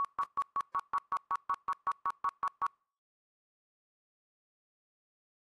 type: tone bursts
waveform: sine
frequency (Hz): 1121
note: C#6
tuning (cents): +19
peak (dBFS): -28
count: 15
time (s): 0-2.665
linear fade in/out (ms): 0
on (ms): 47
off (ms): 140
effects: noise-tail reverb RT60 0.5 s tail -26 dB re dry + AAC 32 kbps